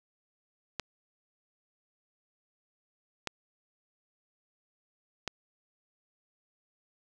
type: clicks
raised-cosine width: 0.2 ms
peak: -15 dBFS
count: 3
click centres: 0.797 / 3.273 / 5.277 s
effects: none